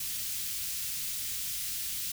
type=band-stop noise; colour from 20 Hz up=white; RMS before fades=-35 dBFS; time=0-2.12 s; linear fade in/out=5 ms; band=140 to 2800 Hz; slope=12 dB/octave; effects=none